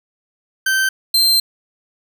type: tone pair in turn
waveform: 40% pulse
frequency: 1551 / 4141 Hz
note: G6 / C8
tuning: -19 / -19 cents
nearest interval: octave + perfect fourth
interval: 1700 cents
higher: second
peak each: -13 / -10 dBFS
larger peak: second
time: 0.66-0.89 / 1.14-1.4 s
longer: second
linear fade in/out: 5 ms
effects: none